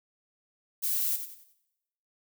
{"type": "noise with echo", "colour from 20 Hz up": "violet", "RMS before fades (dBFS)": -29, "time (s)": [0.82, 1.17], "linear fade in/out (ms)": 20, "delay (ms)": 93, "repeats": 4, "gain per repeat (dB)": -9, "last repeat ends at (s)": 1.542, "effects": ["noise-tail reverb RT60 0.9 s tail -19 dB re dry"]}